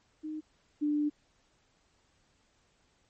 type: tone pair in turn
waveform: sine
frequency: 309 / 296.4 Hz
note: D#4 / D4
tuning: -12 / +16 cents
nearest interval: minor second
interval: 72 cents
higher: first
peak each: -35 / -26 dBFS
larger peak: second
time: 0.23-0.41 / 0.81-1.1 s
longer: second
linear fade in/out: 20 ms
effects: pink hiss -70 dBFS RMS until 3.09 s + MP3 32 kbps